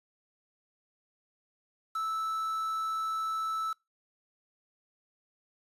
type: tone with quantisation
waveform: triangle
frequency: 1313 Hz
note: E6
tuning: 7 cents flat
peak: -28 dBFS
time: 1.95-3.73 s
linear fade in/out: 5 ms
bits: 8
effects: noise-tail reverb RT60 0.2 s tail -24 dB re dry + resampled to 32000 Hz